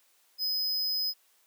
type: tone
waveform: square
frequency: 5040 Hz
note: D#8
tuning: 21 cents sharp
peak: -28 dBFS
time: 0.38-1.14 s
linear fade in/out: 50 ms
effects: white hiss -66 dBFS RMS until 1.46 s + high-pass 400 Hz 12 dB/octave